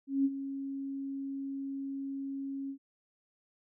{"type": "tone with ADSR envelope", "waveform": "sine", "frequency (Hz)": 273.8, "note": "C#4", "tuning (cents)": -21, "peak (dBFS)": -23, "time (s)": [0.07, 2.78], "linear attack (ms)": 180, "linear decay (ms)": 41, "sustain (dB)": -12, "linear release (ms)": 83, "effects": []}